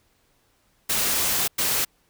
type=noise bursts at uneven times; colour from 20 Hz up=white; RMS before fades=-23 dBFS; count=2; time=0.89-1.48 / 1.58-1.85 s; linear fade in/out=10 ms; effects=pink hiss -65 dBFS RMS until 2.09 s